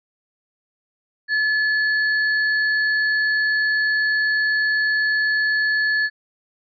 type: tone pair together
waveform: sine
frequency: 1720 / 4388 Hz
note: A6 / C#8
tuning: -40 / -18 cents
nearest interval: octave + major third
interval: 1622 cents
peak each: -17 / -29 dBFS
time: 1.28-6.1 s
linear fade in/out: 50 ms
effects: none